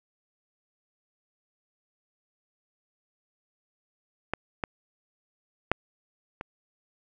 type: clicks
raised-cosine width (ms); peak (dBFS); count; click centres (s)
0.5; -12 / -13 / -6 / -20; 4; 4.336 / 4.638 / 5.716 / 6.411
effects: none